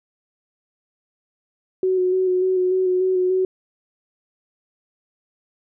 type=tone with vibrato; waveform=sine; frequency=370 Hz; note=F#4; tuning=in tune; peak=-16 dBFS; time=1.83-3.45 s; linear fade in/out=2 ms; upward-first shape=square; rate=3.4 Hz; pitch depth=18 cents each way; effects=none